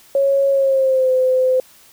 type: tone with pitch glide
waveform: sine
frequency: 551 to 514.1 Hz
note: C#5 to C5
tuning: -11 to -31 cents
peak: -12 dBFS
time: 0.15-1.6 s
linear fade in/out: 2 ms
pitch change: -120 cents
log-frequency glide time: 0.5-1.11 s
effects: white hiss -48 dBFS RMS until 1.92 s